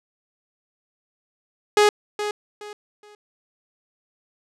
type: tone with echo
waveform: sawtooth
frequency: 417.1 Hz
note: G#4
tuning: 7 cents sharp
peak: -9 dBFS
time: 1.77-1.89 s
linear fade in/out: 2 ms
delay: 420 ms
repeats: 3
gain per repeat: -11 dB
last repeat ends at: 3.15 s
effects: low-pass 8000 Hz 12 dB/octave